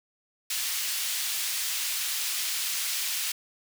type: high-pass noise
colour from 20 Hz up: pink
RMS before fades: -30 dBFS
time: 0.5-3.32 s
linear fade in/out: 5 ms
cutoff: 2900 Hz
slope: 12 dB/octave
effects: none

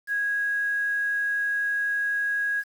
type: tone with quantisation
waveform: sine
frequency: 1652 Hz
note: G#6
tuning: 10 cents flat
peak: -23 dBFS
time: 0.07-2.64 s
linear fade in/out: 50 ms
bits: 8
effects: none

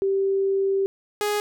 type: tone pair in turn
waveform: sine / sawtooth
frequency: 390 / 415.8 Hz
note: G4 / G#4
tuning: -9 / +2 cents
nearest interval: minor second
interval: 111 cents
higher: second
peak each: -19 / -18 dBFS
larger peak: second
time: 0.02-0.86 / 1.21-1.4 s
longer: first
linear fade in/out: 0 ms
effects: none

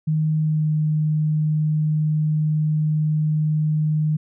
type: tone with pitch glide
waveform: sine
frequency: 155.56 to 153.68 Hz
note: D#3 to D#3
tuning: 0 to -21 cents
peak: -17 dBFS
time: 0.07-4.17 s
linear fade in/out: 10 ms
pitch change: -21 cents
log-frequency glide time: 0.38-0.71 s
effects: none

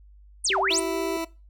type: exponential two-way sweep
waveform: sine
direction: down then up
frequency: 9956 to 603 to 9956 Hz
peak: -21 dBFS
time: 0.44-0.8 s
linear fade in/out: 10 ms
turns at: 0.59 s
type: tone with vibrato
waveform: sine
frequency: 383.5 Hz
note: G4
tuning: 38 cents flat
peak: -28 dBFS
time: 0.5-1.17 s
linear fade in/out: 2 ms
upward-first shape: square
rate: 2.3 Hz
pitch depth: 16 cents each way
type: tone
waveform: 20% pulse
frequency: 329.6 Hz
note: E4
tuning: in tune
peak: -22 dBFS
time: 0.7-1.25 s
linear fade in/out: 10 ms
effects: noise-tail reverb RT60 0.3 s tail -21 dB re dry + added 50 Hz sine -48 dBFS peak until 1.49 s

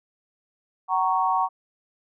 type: chord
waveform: sine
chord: F# major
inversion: none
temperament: equal with one note detuned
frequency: 754.7 / 932.3 / 1108.7 Hz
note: F#5 / A#5 / C#6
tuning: +34 / 0 / 0 cents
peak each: -24 dBFS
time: 0.88-1.49 s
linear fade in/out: 50 ms
effects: none

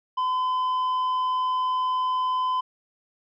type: tone with tanh clipping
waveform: triangle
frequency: 1017 Hz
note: C6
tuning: 50 cents flat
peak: -23 dBFS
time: 0.17-2.61 s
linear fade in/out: 10 ms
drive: 9 dB
effects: none

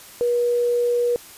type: tone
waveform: sine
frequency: 481.6 Hz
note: B4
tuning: 44 cents flat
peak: -17 dBFS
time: 0.21-1.16 s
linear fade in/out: 0 ms
effects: white hiss -43 dBFS RMS until 1.37 s + resampled to 32000 Hz

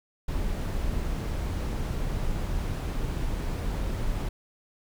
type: noise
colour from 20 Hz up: brown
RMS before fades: -29 dBFS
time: 0.28-4.29 s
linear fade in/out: 5 ms
effects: none

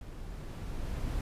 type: noise with level ramp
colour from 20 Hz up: brown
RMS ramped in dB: -44 to -33 dBFS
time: 0.01-1.21 s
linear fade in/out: 2 ms
effects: resampled to 32000 Hz

